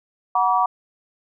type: tone cluster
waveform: sine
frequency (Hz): 739 / 958 / 1150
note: F#5 / A#5 / D6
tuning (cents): -2 / +47 / -37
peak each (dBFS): -20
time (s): 0.35-0.66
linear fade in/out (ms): 5
effects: none